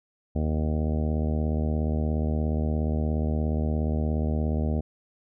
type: harmonic tone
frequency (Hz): 77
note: D#2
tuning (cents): -17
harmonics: 1 / 2 / 3 / 4 / 5 / 6 / 7 / 8 / 9 / 10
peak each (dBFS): -25 / -31 / -30 / -38 / -39 / -39 / -42 / -39 / -45 / -46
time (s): 0.35-4.81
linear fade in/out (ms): 10
effects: none